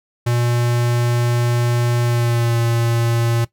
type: tone with pitch glide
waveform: square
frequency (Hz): 120 to 116.85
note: B2 to A#2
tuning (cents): -49 to +5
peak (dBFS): -16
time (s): 0.26-3.45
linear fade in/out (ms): 10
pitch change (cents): -46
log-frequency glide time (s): 2.03-2.59
effects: noise-tail reverb RT60 0.1 s tail -17 dB re dry